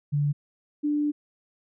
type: tone pair in turn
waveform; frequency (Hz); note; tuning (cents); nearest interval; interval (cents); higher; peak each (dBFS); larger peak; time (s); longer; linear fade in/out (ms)
sine; 145.3 / 295.3; D3 / D4; -18 / +10; octave; 1228; second; -21 / -22; first; 0.12-0.33 / 0.83-1.12; second; 20
effects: none